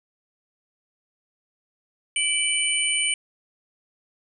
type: tone cluster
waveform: sine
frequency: 2320 / 2979 / 8920 Hz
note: D7 / F#7 / C#9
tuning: -22 / +11 / +10 cents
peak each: -25 dBFS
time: 2.16-3.14 s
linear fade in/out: 2 ms
effects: none